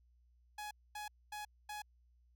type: tone bursts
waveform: sawtooth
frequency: 839 Hz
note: G#5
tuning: 17 cents sharp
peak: -39 dBFS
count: 4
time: 0.58-1.82 s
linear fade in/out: 5 ms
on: 130 ms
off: 240 ms
effects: added 60 Hz sine -66 dBFS peak until 2.35 s